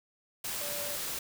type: tone in noise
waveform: sine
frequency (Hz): 580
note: D5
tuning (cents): -22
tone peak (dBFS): -41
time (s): 0.61-0.96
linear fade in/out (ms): 5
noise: white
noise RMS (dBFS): -36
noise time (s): 0.44-1.19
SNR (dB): -8
effects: none